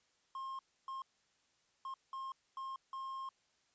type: tone bursts at uneven times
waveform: triangle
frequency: 1067 Hz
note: C6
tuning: 34 cents sharp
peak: -39 dBFS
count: 6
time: 0.35-0.59 / 0.88-1.02 / 1.85-1.94 / 2.13-2.32 / 2.57-2.76 / 2.93-3.29 s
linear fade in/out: 2 ms
effects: white hiss -75 dBFS RMS until 3.74 s + resampled to 16000 Hz